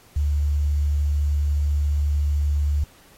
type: tone with quantisation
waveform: sine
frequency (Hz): 73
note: D2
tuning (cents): -10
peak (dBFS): -18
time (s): 0.16-2.84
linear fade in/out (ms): 5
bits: 8
effects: pink hiss -53 dBFS RMS until 3.17 s + AAC 48 kbps